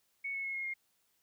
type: tone with pitch steps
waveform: sine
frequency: 2217 / 2195 / 2174 / 2153 / 2132 Hz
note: C#7 / C#7 / C#7 / C7 / C7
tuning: 0 / -18 / -34 / +49 / +32 cents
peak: -35 dBFS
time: 0.24-0.74 s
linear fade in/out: 10 ms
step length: 100 ms
effects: white hiss -75 dBFS RMS until 1.22 s